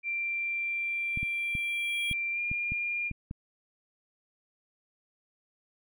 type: tone with pitch glide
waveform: sine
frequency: 2362 to 2407 Hz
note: D7 to D7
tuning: +9 to +42 cents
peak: -29 dBFS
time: 0.03-3.12 s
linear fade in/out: 50 ms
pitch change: +33 cents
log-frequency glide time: 2.32-2.4 s
type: tone with exponential growth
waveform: square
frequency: 3286 Hz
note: G#7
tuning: 19 cents flat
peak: -33 dBFS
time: 0.24-2.13 s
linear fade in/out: 1 ms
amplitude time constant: 410 ms
type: clicks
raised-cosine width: 5 ms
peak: -24 dBFS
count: 8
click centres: 1.174 / 1.23 / 1.552 / 2.113 / 2.515 / 2.72 / 3.113 / 3.311 s
effects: none